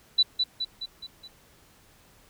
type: tone with echo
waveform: sine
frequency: 3968 Hz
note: B7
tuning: 7 cents sharp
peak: -16 dBFS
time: 0.18-0.23 s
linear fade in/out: 10 ms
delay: 210 ms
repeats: 5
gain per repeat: -5 dB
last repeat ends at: 1.28 s
effects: pink hiss -58 dBFS RMS until 2.29 s